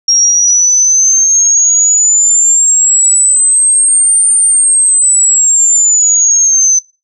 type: exponential two-way sweep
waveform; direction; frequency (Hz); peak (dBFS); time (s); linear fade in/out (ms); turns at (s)
sine; up then down; 5588 to 9010 to 6100; -5; 0.08-6.79; 5; 4.33
effects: noise-tail reverb RT60 0.3 s tail -24 dB re dry